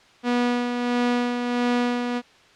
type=tone with tremolo; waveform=sawtooth; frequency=243.3 Hz; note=B3; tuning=26 cents flat; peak=-15 dBFS; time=0.23-2.22 s; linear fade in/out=50 ms; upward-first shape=sine; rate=1.5 Hz; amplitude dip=45%; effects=white hiss -53 dBFS RMS until 2.55 s + low-pass 4000 Hz 12 dB/octave